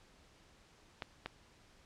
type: clicks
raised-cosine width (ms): 0.3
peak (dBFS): -23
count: 2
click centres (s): 1.022 / 1.26
effects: pink hiss -64 dBFS RMS until 1.85 s + low-pass 7000 Hz 12 dB/octave